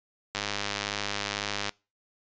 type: click train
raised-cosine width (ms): 0.2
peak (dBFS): -12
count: 138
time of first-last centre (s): 0.35-1.693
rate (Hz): 102
effects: noise-tail reverb RT60 0.3 s tail -25 dB re dry + resampled to 16000 Hz